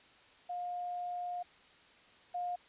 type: tone pair in turn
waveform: sine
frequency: 711 / 711 Hz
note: F5 / F5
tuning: +31 / +31 cents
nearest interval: unison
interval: 0 cents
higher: neither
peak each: -36 / -34 dBFS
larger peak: second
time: 0.49-1.43 / 2.34-2.56 s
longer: first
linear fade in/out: 10 ms
effects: white hiss -61 dBFS RMS until 2.68 s + resampled to 8000 Hz